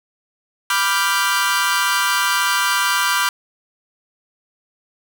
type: chord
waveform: sawtooth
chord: G dominant seventh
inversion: first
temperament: equal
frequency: 987.8 / 1174.7 / 1396.9 / 1568 Hz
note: B5 / D6 / F6 / G6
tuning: 0 / 0 / 0 / 0 cents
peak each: -18 dBFS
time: 0.7-3.29 s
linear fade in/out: 2 ms
effects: none